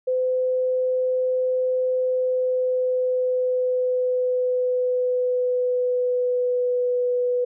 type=tone with pitch glide; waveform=sine; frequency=510 to 493.5 Hz; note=C5 to B4; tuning=-44 to -1 cents; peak=-19 dBFS; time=0.07-7.45 s; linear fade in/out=10 ms; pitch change=-57 cents; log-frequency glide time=1.95-7.11 s; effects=none